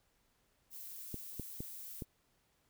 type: noise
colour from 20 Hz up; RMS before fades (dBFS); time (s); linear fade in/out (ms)
violet; -48; 0.7-2.05; 50
type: clicks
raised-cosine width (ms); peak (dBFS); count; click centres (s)
3; -28; 4; 1.143 / 1.397 / 1.605 / 2.022
effects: pink hiss -75 dBFS RMS until 2.69 s